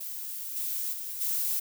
violet noise with level steps, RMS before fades -37 / -32 / -37 / -29 dBFS, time 0-1.6 s, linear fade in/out 10 ms, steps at 0.55 / 0.92 / 1.2 s, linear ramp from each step 20 ms, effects none

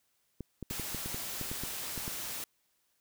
clicks, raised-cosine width 3 ms, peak -26 dBFS, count 12, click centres 0.407 / 0.627 / 0.71 / 0.797 / 0.947 / 1.06 / 1.145 / 1.413 / 1.515 / 1.636 / 1.977 / 2.079 s
white noise, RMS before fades -39 dBFS, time 0.7-2.44 s, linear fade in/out 2 ms
effects white hiss -75 dBFS RMS until 3 s

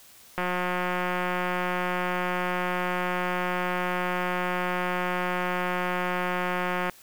click train, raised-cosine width 0.5 ms, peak -13 dBFS, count 1174, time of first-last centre 0.38-6.897 s, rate 180 Hz, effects white hiss -52 dBFS RMS until 7.02 s

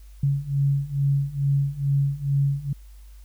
sine beating tone pair, 138.59 / 140.89 Hz, C#3 / C#3, 0 / +28 cents, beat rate 2.3 Hz, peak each -24 / -22 dBFS, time 0.23-2.73 s, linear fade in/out 5 ms, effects added 50 Hz sine -42 dBFS peak until 3.24 s + white hiss -60 dBFS RMS until 3.24 s

